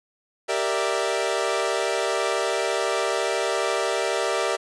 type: chord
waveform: sawtooth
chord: E half-diminished seventh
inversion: first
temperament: equal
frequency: 392 / 466.2 / 587.3 / 659.3 Hz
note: G4 / Bb4 / D5 / E5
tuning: 0 / 0 / 0 / 0 cents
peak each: -24 dBFS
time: 0.48-4.57 s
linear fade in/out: 20 ms
effects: resampled to 22050 Hz + 9-bit